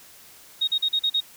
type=tone bursts; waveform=sine; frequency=3744 Hz; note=A#7; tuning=7 cents sharp; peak=-19 dBFS; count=6; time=0.61-1.206 s; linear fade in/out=10 ms; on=66 ms; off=40 ms; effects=white hiss -49 dBFS RMS until 1.36 s